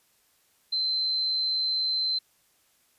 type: tone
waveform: sine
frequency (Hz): 4088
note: C8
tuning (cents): -41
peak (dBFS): -24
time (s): 0.72-2.19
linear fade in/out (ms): 10
effects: white hiss -66 dBFS RMS until 2.98 s + resampled to 32000 Hz